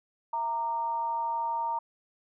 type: tone with amplitude modulation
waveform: sine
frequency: 926 Hz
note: A#5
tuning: 12 cents flat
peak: -25 dBFS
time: 0.33-1.79 s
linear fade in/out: 5 ms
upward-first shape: sine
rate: 261 Hz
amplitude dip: 55%
effects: none